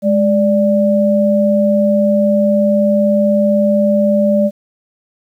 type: tone pair together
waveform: sine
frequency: 207.8 / 587.3 Hz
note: G#3 / D5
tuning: +1 / 0 cents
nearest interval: octave + tritone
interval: 1799 cents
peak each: -12 dBFS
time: 0.02-4.51 s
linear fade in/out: 50 ms
effects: 8-bit